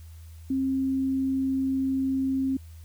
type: tone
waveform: sine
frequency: 266.4 Hz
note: C4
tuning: 31 cents sharp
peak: -23 dBFS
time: 0.5-2.57 s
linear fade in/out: 5 ms
effects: added 81 Hz sine -42 dBFS peak until 2.84 s + white hiss -59 dBFS RMS until 2.84 s